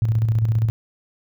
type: tone with tremolo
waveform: sine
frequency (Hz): 111.3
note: A2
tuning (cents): +20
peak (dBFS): -14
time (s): 0.02-0.7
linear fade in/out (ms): 0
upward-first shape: square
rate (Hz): 15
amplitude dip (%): 45
effects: none